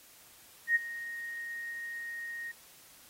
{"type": "tone with ADSR envelope", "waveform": "sine", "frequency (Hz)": 1864.7, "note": "A#6", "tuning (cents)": 0, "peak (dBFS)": -21, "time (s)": [0.67, 2.52], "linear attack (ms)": 83, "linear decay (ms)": 23, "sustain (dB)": -16, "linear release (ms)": 12, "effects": ["white hiss -57 dBFS RMS until 3.09 s", "AAC 48 kbps"]}